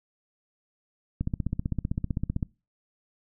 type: click train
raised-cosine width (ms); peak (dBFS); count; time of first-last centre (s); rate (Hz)
5; -15; 20; 1.21-2.428; 15.6
effects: noise-tail reverb RT60 0.3 s tail -24 dB re dry